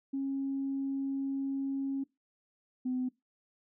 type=tone pair in turn; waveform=sine; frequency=272.7 / 254.2 Hz; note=C#4 / C4; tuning=-28 / -50 cents; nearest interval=minor second; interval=122 cents; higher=first; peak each=-30 / -29 dBFS; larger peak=second; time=0.13-2.04 / 2.85-3.09 s; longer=first; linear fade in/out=10 ms; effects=noise-tail reverb RT60 0.2 s tail -21 dB re dry + tanh soft clip ceiling -25 dBFS